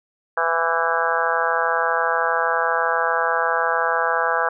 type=harmonic tone with a mistuned harmonic; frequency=166.2 Hz; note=E3; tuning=15 cents sharp; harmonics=3 / 4 / 5 / 6 / 7 / 8 / 9 / 10; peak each=-26 / -26 / -26 / -26 / -26 / -26 / -26 / -26 dBFS; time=0.37-4.49 s; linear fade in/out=5 ms; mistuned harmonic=10; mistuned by=-39 cents; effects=none